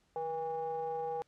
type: ring-modulated tone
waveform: triangle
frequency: 164.81 Hz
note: E3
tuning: in tune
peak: -29 dBFS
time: 0.16-1.22 s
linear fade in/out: 0 ms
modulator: 647 Hz
effects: pink hiss -73 dBFS RMS until 1.27 s + low-pass 8000 Hz 12 dB/octave